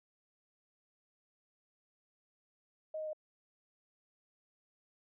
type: tone with pitch steps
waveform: sine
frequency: 626 / 622 / 616 Hz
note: D#5 / D#5 / D#5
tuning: +10 / -1 / -17 cents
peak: -37 dBFS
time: 2.94-3.132 s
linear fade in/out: 5 ms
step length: 64 ms
effects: none